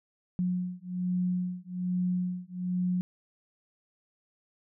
sine beating tone pair, 180 / 181.2 Hz, F#3 / F#3, -47 / -36 cents, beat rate 1.2 Hz, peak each -31 dBFS, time 0.39-3.01 s, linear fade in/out 0 ms, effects none

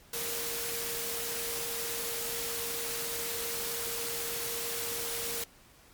sine tone in noise, 466.2 Hz, A#4, in tune, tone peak -41 dBFS, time 0.13-5.44 s, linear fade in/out 5 ms, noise white, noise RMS -35 dBFS, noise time 0.13-5.44 s, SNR -9 dB, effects pink hiss -58 dBFS RMS until 5.93 s + MP3 96 kbps

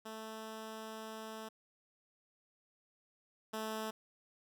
10% pulse tone pair in turn, 220 / 218.7 Hz, A3 / A3, 0 / -10 cents, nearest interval unison, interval 10 cents, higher first, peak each -36 / -30 dBFS, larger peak second, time 0.05-1.49 / 3.53-3.91 s, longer first, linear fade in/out 10 ms, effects none

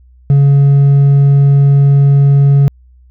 sine tone with hard clipping, 140.1 Hz, C#3, 19 cents sharp, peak -5 dBFS, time 0.3-2.68 s, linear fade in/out 0 ms, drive 2 dB, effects added 62 Hz sine -40 dBFS peak until 3.1 s

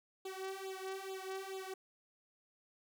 sawtooth tone with flanger, 382.6 Hz, G4, 42 cents flat, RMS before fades -44 dBFS, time 0.25-1.74 s, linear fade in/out 5 ms, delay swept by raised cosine 0.26 to 2.66 ms, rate 2.3 Hz, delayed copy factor +1, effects none

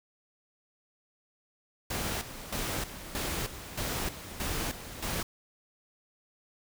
pink noise with tremolo, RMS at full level -33 dBFS, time 1.9-5.23 s, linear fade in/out 5 ms, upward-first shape square, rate 1.6 Hz, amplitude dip 70%, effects none

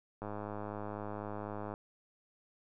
click train, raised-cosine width 1 ms, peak -27 dBFS, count 159, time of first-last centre 0.22-1.739 s, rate 104 Hz, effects none

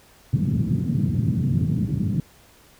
pink band-pass noise, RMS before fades -22 dBFS, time 0.33-2.2 s, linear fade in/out 2 ms, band 110 to 210 Hz, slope 24 dB/octave, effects pink hiss -53 dBFS RMS until 2.79 s

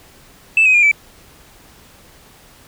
sine tone with pitch steps, 2637 / 2524 / 2415 / 2312 Hz, E7 / D#7 / D7 / D7, 0 / +24 / +48 / -28 cents, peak -7 dBFS, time 0.57-0.914 s, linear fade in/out 2 ms, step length 86 ms, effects tanh soft clip ceiling -5 dBFS + pink hiss -46 dBFS RMS until 2.67 s

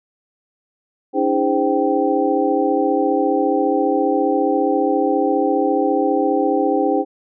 sine tone cluster, 284.5 / 319.2 / 408.8 / 519 / 778 Hz, C#4 / D#4 / G#4 / C5 / G5, +45 / +44 / -27 / -14 / -13 cents, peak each -21 dBFS, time 1.13-7.05 s, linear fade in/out 50 ms, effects none

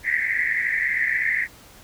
pink band-pass noise, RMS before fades -23 dBFS, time 0.03-1.48 s, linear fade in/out 50 ms, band 1800 to 2100 Hz, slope 96 dB/octave, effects pink hiss -48 dBFS RMS until 1.83 s

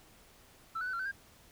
sine tone with pitch steps, 1328 / 1483 / 1513 / 1373 / 1525 / 1606 Hz, E6 / F#6 / F#6 / F6 / G6 / G6, +12 / +4 / +38 / -30 / -48 / +41 cents, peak -32 dBFS, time 0.75-1.116 s, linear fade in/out 10 ms, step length 61 ms, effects tanh soft clip ceiling -31 dBFS + pink hiss -60 dBFS RMS until 1.51 s

